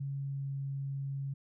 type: tone with pitch glide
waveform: sine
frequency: 138.59 to 137.71 Hz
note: C#3 to C#3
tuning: 0 to -11 cents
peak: -34 dBFS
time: 0-1.34 s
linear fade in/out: 10 ms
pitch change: -11 cents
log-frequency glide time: 0.16-0.52 s
effects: none